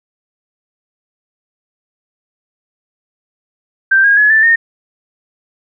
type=tone with pitch steps; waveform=sine; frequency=1568 / 1630.8 / 1696.1 / 1764.1 / 1834.8 Hz; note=G6 / G#6 / G#6 / A6 / A#6; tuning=0 / -32 / +36 / +4 / -28 cents; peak=-6 dBFS; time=3.91-4.56 s; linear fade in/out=10 ms; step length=130 ms; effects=none